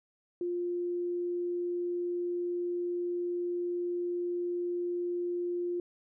sine tone, 351.2 Hz, F4, 10 cents sharp, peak -30 dBFS, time 0.41-5.8 s, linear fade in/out 2 ms, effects none

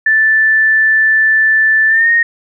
sine tone with pitch glide, 1760 to 1857.1 Hz, A6 to A#6, 0 to -7 cents, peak -7 dBFS, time 0.06-2.23 s, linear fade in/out 5 ms, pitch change +93 cents, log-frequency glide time 1.88-2.1 s, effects none

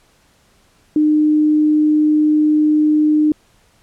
sine tone, 304 Hz, D#4, 40 cents flat, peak -10 dBFS, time 0.96-3.32 s, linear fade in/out 2 ms, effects pink hiss -55 dBFS RMS until 3.82 s + low-pass 11000 Hz 12 dB/octave

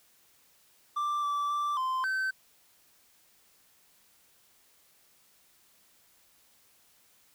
triangle tone with pitch steps, 1178 / 1161 / 1172 / 1037 / 1539 Hz, D6 / D6 / D6 / C6 / G6, +5 / -20 / -4 / -16 / -32 cents, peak -26 dBFS, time 0.96-2.31 s, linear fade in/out 10 ms, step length 270 ms, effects white hiss -64 dBFS RMS until 7.34 s

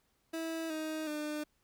30% pulse tone with pitch steps, 325.8 / 313.1 / 300.8 Hz, E4 / D#4 / D4, -20 / +11 / +42 cents, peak -33 dBFS, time 0.33-1.44 s, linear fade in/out 10 ms, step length 370 ms, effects pink hiss -75 dBFS RMS until 1.63 s

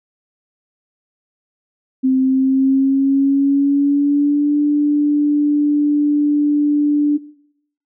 sine tone with pitch glide, 261.6 to 293.6 Hz, C4 to D4, 0 to 0 cents, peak -11 dBFS, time 2.03-7.18 s, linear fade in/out 20 ms, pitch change +200 cents, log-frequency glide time 2.19-4.58 s, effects noise-tail reverb RT60 0.7 s tail -19 dB re dry

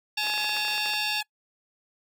15% pulse tone, 845 Hz, G#5, 30 cents sharp, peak -24 dBFS, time 0.17-1.23 s, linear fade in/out 10 ms
harmonic tone, 911 Hz, A#5, 40 cents flat, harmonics 3 / 4 / 5 / 6, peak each -30 / -32 / -34 / -36 dBFS, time 0.17-1.21 s, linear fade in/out 5 ms
pink noise with tremolo, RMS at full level -42 dBFS, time 0.22-0.91 s, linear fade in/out 10 ms, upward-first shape sine, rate 6.4 Hz, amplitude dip 80%
clicks, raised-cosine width 0.5 ms, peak -23 dBFS, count 12, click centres 0.269 / 0.299 / 0.338 / 0.378 / 0.444 / 0.493 / 0.567 / 0.65 / 0.682 / 0.78 / 0.859 / 0.936 s
effects noise-tail reverb RT60 0.1 s tail -25 dB re dry + high-pass 400 Hz 12 dB/octave

